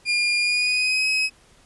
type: tone with pitch glide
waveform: 30% pulse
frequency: 2414 to 2549 Hz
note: D7 to D#7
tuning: +47 to +41 cents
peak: -16 dBFS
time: 0.05-1.3 s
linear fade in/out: 50 ms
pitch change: +94 cents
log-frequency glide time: 0.39-1.07 s
effects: pink hiss -55 dBFS RMS until 1.65 s + resampled to 24000 Hz